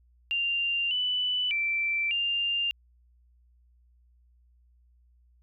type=tone with pitch steps; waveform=sine; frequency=2786 / 2985 / 2339 / 2797 Hz; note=F7 / F#7 / D7 / F7; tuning=-5 / +15 / -8 / +2 cents; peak=-25 dBFS; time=0.31-2.71 s; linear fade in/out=0 ms; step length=600 ms; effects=added 60 Hz sine -59 dBFS peak until 5.42 s